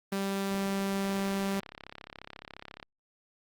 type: tone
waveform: sawtooth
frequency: 196.1 Hz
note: G3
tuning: 1 cent sharp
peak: -25 dBFS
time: 0.12-1.6 s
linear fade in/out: 5 ms
type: click train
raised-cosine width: 0.3 ms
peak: -27 dBFS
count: 62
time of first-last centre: 1.05-2.828 s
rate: 34.3 Hz
effects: Opus 32 kbps